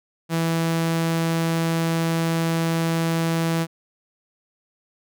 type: tone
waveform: sawtooth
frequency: 164.81 Hz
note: E3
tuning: in tune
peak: -16 dBFS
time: 0.29-3.67 s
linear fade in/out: 50 ms
effects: none